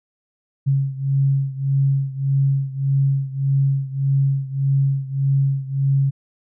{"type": "beating tone pair", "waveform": "sine", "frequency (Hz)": [136.6, 138.3], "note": ["C#3", "C#3"], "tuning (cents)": [-25, -4], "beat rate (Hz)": 1.7, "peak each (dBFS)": [-18, -21], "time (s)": [0.66, 6.11], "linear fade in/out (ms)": 20, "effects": []}